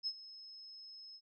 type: tone with ADSR envelope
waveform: sine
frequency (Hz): 5180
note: E8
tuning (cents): -31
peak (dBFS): -33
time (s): 0.03-1.21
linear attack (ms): 37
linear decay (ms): 59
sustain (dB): -17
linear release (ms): 55
effects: none